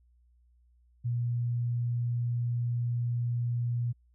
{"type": "tone", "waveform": "sine", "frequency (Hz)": 120, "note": "B2", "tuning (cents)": -49, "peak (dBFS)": -27, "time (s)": [1.04, 3.93], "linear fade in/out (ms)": 20, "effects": ["added 60 Hz sine -61 dBFS peak until 4.14 s"]}